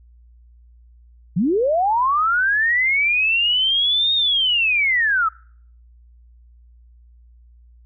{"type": "linear two-way sweep", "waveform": "sine", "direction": "up then down", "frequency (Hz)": [150.8, 3734, 1258], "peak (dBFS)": -15, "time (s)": [1.36, 5.29], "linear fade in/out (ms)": 10, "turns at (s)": 4.14, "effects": ["noise-tail reverb RT60 0.6 s tail -26 dB re dry", "added 59 Hz sine -46 dBFS peak until 7.85 s"]}